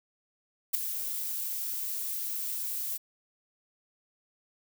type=noise with ADSR envelope; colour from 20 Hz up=violet; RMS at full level=-22 dBFS; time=0.73-2.98 s; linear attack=19 ms; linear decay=4 ms; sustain=-12 dB; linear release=19 ms; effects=none